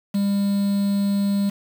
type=tone with quantisation; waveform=triangle; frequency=200 Hz; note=G3; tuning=35 cents sharp; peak=-16 dBFS; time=0.14-1.5 s; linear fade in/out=10 ms; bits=6; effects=none